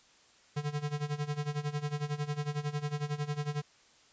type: tone with tremolo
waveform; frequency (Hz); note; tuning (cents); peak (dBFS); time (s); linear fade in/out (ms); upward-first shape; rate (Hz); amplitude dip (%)
square; 147.3; D3; +6; -30; 0.56-3.62; 10; sine; 11; 85
effects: white hiss -62 dBFS RMS until 4.12 s + resampled to 16000 Hz